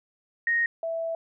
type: tone pair in turn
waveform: sine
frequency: 1864.7 / 659.3 Hz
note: A#6 / E5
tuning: 0 / 0 cents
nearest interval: octave + tritone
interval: 1800 cents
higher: first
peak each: -21 / -27 dBFS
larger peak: first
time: 0.47-0.66 / 0.83-1.15 s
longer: second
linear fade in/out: 2 ms
effects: none